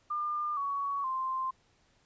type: tone with pitch steps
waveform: sine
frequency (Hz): 1202 / 1121.5 / 1046.4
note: D6 / C#6 / C6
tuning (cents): +40 / +20 / 0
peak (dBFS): -30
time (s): 0.1-1.51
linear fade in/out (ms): 10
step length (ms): 470
effects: pink hiss -68 dBFS RMS until 2.05 s + resampled to 16000 Hz